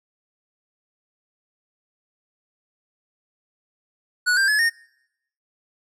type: tone with pitch steps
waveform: square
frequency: 1469 / 1583.6 / 1707 / 1840.2 Hz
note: F#6 / G6 / G#6 / A#6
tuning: -13 / +17 / +47 / -23 cents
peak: -17 dBFS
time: 4.26-4.7 s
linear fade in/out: 20 ms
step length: 110 ms
effects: noise-tail reverb RT60 0.8 s tail -25 dB re dry + low-pass 10000 Hz 12 dB/octave